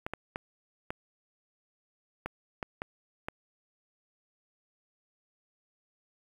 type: clicks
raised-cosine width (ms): 0.5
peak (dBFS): -19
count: 8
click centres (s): 0.065 / 0.136 / 0.359 / 0.905 / 2.26 / 2.628 / 2.819 / 3.285
effects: 8-bit